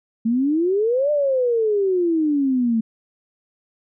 sine exponential two-way sweep, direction up then down, 220 to 602 to 220 Hz, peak -16 dBFS, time 0.25-2.81 s, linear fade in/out 10 ms, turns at 1.11 s, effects none

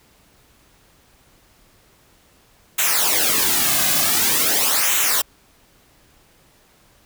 white noise with flanger, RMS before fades -18 dBFS, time 2.78-5.22 s, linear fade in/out 10 ms, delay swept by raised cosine 0.2 to 2.2 ms, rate 0.46 Hz, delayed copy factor -0.75, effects pink hiss -55 dBFS RMS until 7.05 s

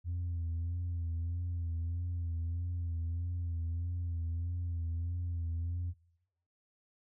sine tone with vibrato, 85.3 Hz, F2, 40 cents flat, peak -31 dBFS, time 0.04-5.94 s, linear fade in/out 50 ms, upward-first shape sine, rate 1.6 Hz, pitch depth 48 cents each way, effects noise-tail reverb RT60 0.9 s tail -21 dB re dry + tanh soft clip ceiling -31 dBFS

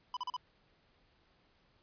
square tone bursts, 997 Hz, B5, 16 cents sharp, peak -36 dBFS, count 4, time 0.14-0.366 s, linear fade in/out 2 ms, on 28 ms, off 38 ms, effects pink hiss -70 dBFS RMS until 1.82 s + resampled to 11025 Hz

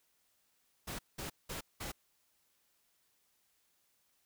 pink noise bursts, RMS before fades -42 dBFS, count 4, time 0.87-1.92 s, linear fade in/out 10 ms, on 120 ms, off 190 ms, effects white hiss -75 dBFS RMS until 4.25 s

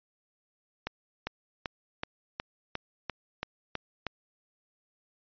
accelerating click train, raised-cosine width 0.3 ms, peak -16 dBFS, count 10, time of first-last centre 0.87-4.067 s, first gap 400 ms, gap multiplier 0.97, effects resampled to 11025 Hz

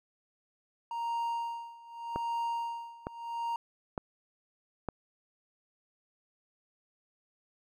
triangle tone with tremolo, 932.3 Hz, A#5, in tune, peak -28 dBFS, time 0.91-3.56 s, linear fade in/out 2 ms, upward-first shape sine, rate 0.83 Hz, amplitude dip 90%
click train, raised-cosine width 1 ms, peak -19 dBFS, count 4, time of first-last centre 2.16-4.887 s, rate 1.1 Hz
effects none

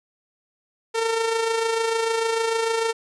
sawtooth tone with amplitude modulation, 453.8 Hz, A#4, 47 cents flat, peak -15 dBFS, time 0.94-2.93 s, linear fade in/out 20 ms, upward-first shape sine, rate 26.7 Hz, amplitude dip 45%, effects resampled to 22050 Hz

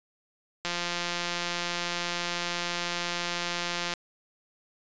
click train, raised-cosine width 0.2 ms, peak -13 dBFS, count 573, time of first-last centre 0.65-3.937 s, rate 174 Hz, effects resampled to 16000 Hz

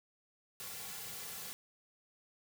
white noise with comb filter, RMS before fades -45 dBFS, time 0.6-1.53 s, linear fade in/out 0 ms, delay 3.2 ms, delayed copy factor -0.85, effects none

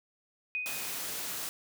sine tone with exponential decay, 2495 Hz, D#7, 4 cents sharp, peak -29 dBFS, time 0.55-1.2 s, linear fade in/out 0 ms, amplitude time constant 140 ms
white high-pass noise, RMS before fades -37 dBFS, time 0.66-1.49 s, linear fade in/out 0 ms, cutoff 100 Hz, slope 24 dB/octave
effects none

